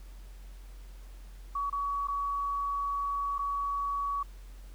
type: tone with dropouts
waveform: sine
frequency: 1130 Hz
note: C#6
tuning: 33 cents sharp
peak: -29 dBFS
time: 1.55-4.23 s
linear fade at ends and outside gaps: 5 ms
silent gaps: 1.699-1.726 / 2.073-2.083 / 3.382-3.39 s
effects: added 45 Hz sine -44 dBFS peak until 4.74 s + pink hiss -60 dBFS RMS until 4.74 s